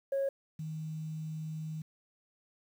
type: tone pair in turn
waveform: sine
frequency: 548 / 156.92 Hz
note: C#5 / D#3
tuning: -20 / +15 cents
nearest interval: octave + minor seventh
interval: 2165 cents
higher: first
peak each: -27 / -36 dBFS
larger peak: first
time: 0.12-0.29 / 0.59-1.82 s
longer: second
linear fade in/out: 5 ms
effects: tanh soft clip ceiling -26 dBFS + 10-bit